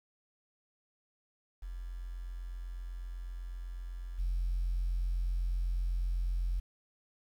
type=tone with level steps; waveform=sine; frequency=44 Hz; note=F1; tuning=14 cents sharp; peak=-38 / -28 dBFS; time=1.62-6.6 s; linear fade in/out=10 ms; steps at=4.18 s; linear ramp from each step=20 ms; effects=tanh soft clip ceiling -26 dBFS + 10-bit